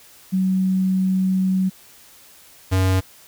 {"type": "tone pair in turn", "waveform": ["sine", "square"], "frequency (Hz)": [188, 94], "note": ["F#3", "F#2"], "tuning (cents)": [28, 28], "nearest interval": "octave", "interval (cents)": 1200, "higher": "first", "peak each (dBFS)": -16, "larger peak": "neither", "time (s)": [[0.32, 1.7], [2.71, 3.01]], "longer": "first", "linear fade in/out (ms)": 20, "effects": ["white hiss -48 dBFS RMS until 3.27 s"]}